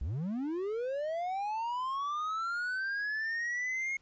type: linear sweep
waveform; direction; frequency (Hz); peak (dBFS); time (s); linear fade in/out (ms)
triangle; up; 53.2 to 2167; -30; 0.01-3.97; 5
effects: pink hiss -69 dBFS RMS until 4.01 s + resampled to 16000 Hz